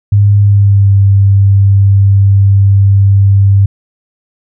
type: tone with pitch glide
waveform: sine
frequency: 101.8 to 98.84 Hz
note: G#2 to G2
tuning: -34 to +15 cents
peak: -3 dBFS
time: 0.12-3.66 s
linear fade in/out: 5 ms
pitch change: -51 cents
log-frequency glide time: 0.41-0.94 s
effects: none